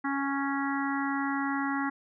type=harmonic tone; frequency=277.2 Hz; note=C#4; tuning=in tune; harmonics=1 / 3 / 4 / 5 / 6 / 7; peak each=-30 / -35 / -36 / -37 / -38 / -38 dBFS; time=0.04-1.9 s; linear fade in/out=10 ms; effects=none